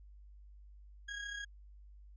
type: tone with amplitude modulation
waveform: 35% pulse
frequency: 1643 Hz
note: G#6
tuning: 19 cents flat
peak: -37 dBFS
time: 1.08-1.45 s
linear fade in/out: 10 ms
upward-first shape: sine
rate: 34.1 Hz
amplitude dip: 50%
effects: added 50 Hz sine -53 dBFS peak until 2.16 s + resampled to 16000 Hz